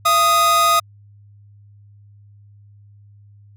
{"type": "tone pair together", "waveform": "45% pulse", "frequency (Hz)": [678.2, 1244.5], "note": ["E5", "D#6"], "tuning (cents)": [49, 0], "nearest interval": "major seventh", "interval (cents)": 1051, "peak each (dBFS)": [-21, -13], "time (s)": [0.05, 0.8], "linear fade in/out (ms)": 10, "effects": ["added 102 Hz sine -44 dBFS peak until 3.56 s"]}